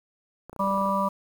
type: clicks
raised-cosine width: 1 ms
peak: -28 dBFS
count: 12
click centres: 0.496 / 0.53 / 0.563 / 0.608 / 0.642 / 0.674 / 0.711 / 0.743 / 0.778 / 0.815 / 0.859 / 0.891 s
type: harmonic tone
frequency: 196 Hz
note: G3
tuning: in tune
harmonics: 1 / 3 / 5 / 6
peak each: -28 / -29 / -26 / -28 dBFS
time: 0.59-1.09 s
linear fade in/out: 10 ms
effects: 8-bit